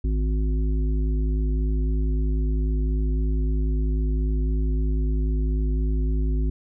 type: harmonic tone with a mistuned harmonic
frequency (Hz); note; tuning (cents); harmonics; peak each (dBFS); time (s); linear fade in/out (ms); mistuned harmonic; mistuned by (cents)
51.91; G#1; 0; 1 / 3 / 5 / 7; -20 / -33 / -33 / -38; 0.04-6.5; 5; 1; +100
effects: none